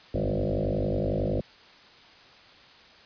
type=tone with frequency modulation; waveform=sine; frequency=207.7 Hz; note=G#3; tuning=in tune; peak=-24 dBFS; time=0.14-1.41 s; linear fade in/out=5 ms; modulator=51 Hz; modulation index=7.8; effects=white hiss -52 dBFS RMS until 3.05 s + resampled to 11025 Hz